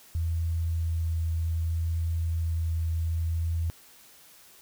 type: tone with vibrato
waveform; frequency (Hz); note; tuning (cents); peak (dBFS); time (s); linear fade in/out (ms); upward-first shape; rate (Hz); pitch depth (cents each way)
sine; 82.41; E2; 0; -25; 0.15-3.7; 0; sine; 0.65; 10
effects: white hiss -54 dBFS RMS until 4.61 s